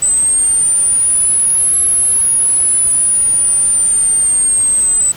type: linear two-way sweep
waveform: sine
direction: up then down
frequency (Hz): 7990 to 10860 to 7990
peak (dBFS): -9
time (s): 0.02-5.12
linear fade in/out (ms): 5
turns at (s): 1.78
effects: pink hiss -34 dBFS RMS until 5.16 s